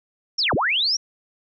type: linear two-way sweep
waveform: sine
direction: down then up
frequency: 5770 to 67.5 to 5770 Hz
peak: -18 dBFS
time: 0.38-0.97 s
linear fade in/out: 10 ms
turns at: 0.54 s
effects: none